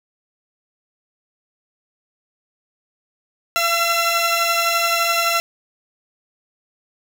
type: tone pair together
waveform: 15% pulse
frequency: 679 / 1346.3 Hz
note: F5 / E6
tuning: -49 / +36 cents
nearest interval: octave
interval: 1185 cents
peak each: -13 dBFS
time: 3.56-5.4 s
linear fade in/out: 0 ms
effects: none